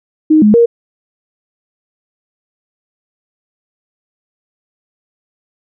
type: tone with pitch steps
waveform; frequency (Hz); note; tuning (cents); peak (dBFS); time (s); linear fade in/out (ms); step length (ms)
sine; 310.9 / 210.5 / 468.9; D#4 / G#3 / A#4; -1 / +24 / +10; -4; 0.3-0.66; 10; 120
effects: none